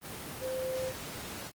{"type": "tone in noise", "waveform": "sine", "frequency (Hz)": 519, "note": "C5", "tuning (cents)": -14, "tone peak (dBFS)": -32, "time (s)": [0.4, 0.93], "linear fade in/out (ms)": 50, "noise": "pink", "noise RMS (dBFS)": -41, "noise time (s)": [0.01, 1.52], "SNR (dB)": 6, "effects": ["high-pass 80 Hz 12 dB/octave", "Opus 24 kbps"]}